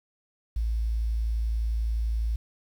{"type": "tone with quantisation", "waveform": "sine", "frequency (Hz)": 55.8, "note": "A1", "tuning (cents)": 25, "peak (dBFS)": -24, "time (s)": [0.56, 2.36], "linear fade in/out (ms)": 5, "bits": 9, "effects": []}